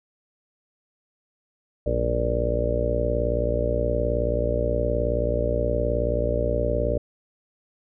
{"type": "harmonic tone with a mistuned harmonic", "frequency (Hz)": 58.9, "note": "A#1", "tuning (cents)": 19, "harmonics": [1, 2, 3, 4, 5, 6, 7, 8, 9, 10], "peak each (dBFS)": [-26, -30, -38, -36, -34, -38, -33, -28, -34, -26], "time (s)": [1.86, 6.98], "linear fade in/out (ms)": 5, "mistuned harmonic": 3, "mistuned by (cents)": 130, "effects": []}